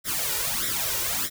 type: noise with flanger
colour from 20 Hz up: white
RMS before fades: -27 dBFS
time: 0.04-1.3 s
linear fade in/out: 50 ms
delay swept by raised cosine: 0.54 to 2.14 ms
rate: 1.6 Hz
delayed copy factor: +0.8
effects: none